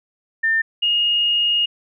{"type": "tone pair in turn", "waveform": "sine", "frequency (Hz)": [1800, 2857], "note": ["A6", "F7"], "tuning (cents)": [39, 39], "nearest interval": "minor sixth", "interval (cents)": 800, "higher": "second", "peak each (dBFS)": -15, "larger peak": "neither", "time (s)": [[0.43, 0.62], [0.82, 1.66]], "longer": "second", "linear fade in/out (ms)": 10, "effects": []}